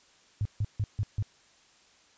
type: tone bursts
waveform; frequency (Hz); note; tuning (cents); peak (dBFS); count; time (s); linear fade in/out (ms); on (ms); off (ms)
sine; 104; G#2; +3; -25; 5; 0.41-1.225; 0; 43; 150
effects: white hiss -61 dBFS RMS until 2.17 s + resampled to 16000 Hz